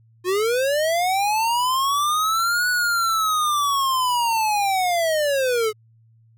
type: linear two-way sweep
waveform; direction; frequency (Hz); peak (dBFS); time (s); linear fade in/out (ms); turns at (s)
square; up then down; 350.5 to 1481 to 419.7; -19; 0.24-5.73; 50; 2.69
effects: added 113 Hz sine -52 dBFS peak until 6.37 s